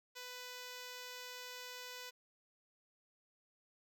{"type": "tone", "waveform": "5% pulse", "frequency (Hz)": 497.5, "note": "B4", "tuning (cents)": 13, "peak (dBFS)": -35, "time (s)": [0.15, 2.11], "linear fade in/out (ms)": 20, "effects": []}